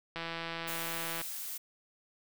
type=click train; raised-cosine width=0.3 ms; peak=-22 dBFS; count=176; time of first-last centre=0.16-1.214 s; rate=166 Hz
type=noise; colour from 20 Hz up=blue; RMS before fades=-40 dBFS; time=0.67-1.58 s; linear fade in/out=10 ms
effects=none